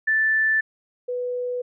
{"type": "tone pair in turn", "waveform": "sine", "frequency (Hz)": [1760, 493.9], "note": ["A6", "B4"], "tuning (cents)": [0, 0], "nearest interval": "octave + minor seventh", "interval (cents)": 2200, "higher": "first", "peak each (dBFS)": [-17, -24], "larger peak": "first", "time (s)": [[0.07, 0.61], [1.08, 1.62]], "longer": "neither", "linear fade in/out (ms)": 10, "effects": []}